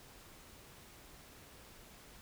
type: silence
effects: pink hiss -57 dBFS RMS until 2.21 s